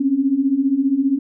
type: beating tone pair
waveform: sine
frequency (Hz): 261.6 / 276.6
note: C4 / C#4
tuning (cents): 0 / -4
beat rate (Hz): 15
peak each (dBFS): -20 / -16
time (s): 0-1.19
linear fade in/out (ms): 10
effects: none